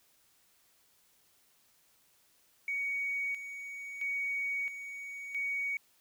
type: tone with tremolo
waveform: triangle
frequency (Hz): 2243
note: C#7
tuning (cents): +20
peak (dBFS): -28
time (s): 2.68-5.77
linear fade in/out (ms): 2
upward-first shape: square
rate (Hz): 0.75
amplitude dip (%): 70
effects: tanh soft clip ceiling -29 dBFS + white hiss -68 dBFS RMS until 6 s